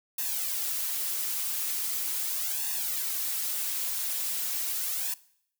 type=noise with flanger; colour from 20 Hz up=blue; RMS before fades=-31 dBFS; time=0.18-5.14 s; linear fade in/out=5 ms; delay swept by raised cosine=1.1 to 5.8 ms; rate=0.4 Hz; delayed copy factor=+0.9; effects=noise-tail reverb RT60 0.7 s tail -21 dB re dry